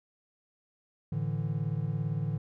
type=chord; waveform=triangle; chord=A suspended fourth; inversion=none; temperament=equal; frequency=110 / 146.83 / 164.81 Hz; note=A2 / D3 / E3; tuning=0 / 0 / 0 cents; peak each=-32 / -30 / -33 dBFS; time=1.12-2.38 s; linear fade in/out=5 ms; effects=none